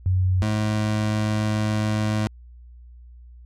sine / 25% pulse tone pair in turn, 92.5 / 107.13 Hz, F#2 / A2, 0 / -46 cents, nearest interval minor third, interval 254 cents, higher second, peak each -17 dBFS, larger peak neither, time 0.06-0.42 / 0.42-2.27 s, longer second, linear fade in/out 0 ms, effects added 60 Hz sine -42 dBFS peak until 3.45 s + low-pass 8000 Hz 12 dB/octave

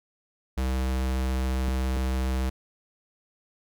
square tone, 64.8 Hz, C2, 16 cents flat, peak -25 dBFS, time 0.57-2.5 s, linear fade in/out 10 ms
clicks, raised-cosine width 3 ms, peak -21 dBFS, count 2, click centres 1.683 / 1.968 s
effects none

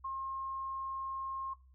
sine tone, 1070 Hz, C6, 38 cents sharp, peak -36 dBFS, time 0.04-1.54 s, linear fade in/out 10 ms, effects noise-tail reverb RT60 0.3 s tail -17 dB re dry + added 65 Hz sine -58 dBFS peak until 1.74 s

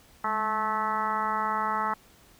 harmonic tone with a mistuned harmonic, 217.2 Hz, A3, 22 cents flat, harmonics 1 / 2 / 3 / 4 / 5 / 6 / 7 / 8 / 9, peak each -39 / -42 / -40 / -30 / -31 / -30 / -42 / -41 / -40 dBFS, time 0.24-1.94 s, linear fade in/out 5 ms, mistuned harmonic 1, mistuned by -66 cents, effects pink hiss -57 dBFS RMS until 2.39 s

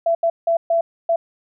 sine tone bursts at uneven times, 670 Hz, E5, 28 cents sharp, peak -14 dBFS, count 5, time 0.06-0.15 / 0.23-0.3 / 0.47-0.57 / 0.7-0.81 / 1.09-1.16 s, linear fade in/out 5 ms, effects none

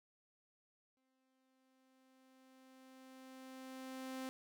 sawtooth tone with exponential growth, 261.4 Hz, C4, 1 cent flat, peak -38 dBFS, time 0.97-4.29 s, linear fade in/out 0 ms, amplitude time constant 720 ms, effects none

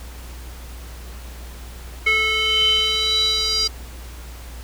square tone with band-pass filter sweep, 436.7 Hz, A4, 13 cents flat, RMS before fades -19 dBFS, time 2.06-3.68 s, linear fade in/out 10 ms, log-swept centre 2300 to 4900 Hz, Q 7.5, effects added 60 Hz sine -34 dBFS peak until 4.63 s + pink hiss -42 dBFS RMS until 4.63 s

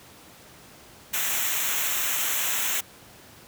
white noise with comb filter, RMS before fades -26 dBFS, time 1.13-2.81 s, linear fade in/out 10 ms, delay 0.21 ms, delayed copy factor -0.75, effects pink hiss -49 dBFS RMS until 3.47 s + high-pass 80 Hz 12 dB/octave

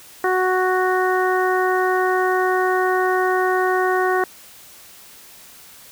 harmonic tone, 370 Hz, F#4, in tune, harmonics 1 / 2 / 3 / 4 / 5, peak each -19 / -22 / -24 / -25 / -26 dBFS, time 0.24-4.24 s, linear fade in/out 2 ms, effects white hiss -44 dBFS RMS until 5.91 s

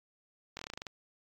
slowing click train, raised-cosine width 0.2 ms, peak -23 dBFS, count 10, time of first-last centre 0.57-0.867 s, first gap 21 ms, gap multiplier 1.11, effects AAC 48 kbps

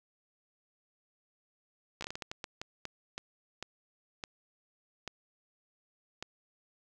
slowing click train, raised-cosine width 0.2 ms, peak -21 dBFS, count 16, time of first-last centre 2.01-6.226 s, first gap 14 ms, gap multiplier 1.37, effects none

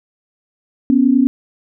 sine tone pair together, 246.9 / 277.1 Hz, B3 / C#4, 0 / -1 cents, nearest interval major second, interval 199 cents, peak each -12 dBFS, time 0.9-1.27 s, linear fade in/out 0 ms, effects none

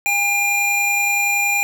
square tone pair together, 810.2 / 2400 Hz, G#5 / D7, -43 / +37 cents, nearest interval octave + perfect fifth, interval 1880 cents, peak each -25 / -17 dBFS, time 0.06-1.63 s, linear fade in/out 0 ms, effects none

